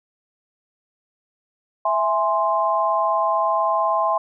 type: chord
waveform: sine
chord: E augmented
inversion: none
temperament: equal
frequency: 659.3 / 830.6 / 1046.5 Hz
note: E5 / G#5 / B#5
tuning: 0 / 0 / 0 cents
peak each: -22 / -23 / -20 dBFS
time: 1.85-4.18 s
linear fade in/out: 5 ms
effects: none